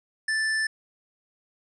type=tone; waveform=square; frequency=1760 Hz; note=A6; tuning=in tune; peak=-24 dBFS; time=0.28-0.67 s; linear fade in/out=5 ms; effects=resampled to 22050 Hz